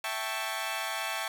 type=chord; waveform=15% pulse; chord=A dominant seventh; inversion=second; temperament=equal; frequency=659.3 / 784 / 880 / 1108.7 Hz; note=E5 / G5 / A5 / C#6; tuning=0 / 0 / 0 / 0 cents; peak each=-31 dBFS; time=0.04-1.28 s; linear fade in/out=2 ms; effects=none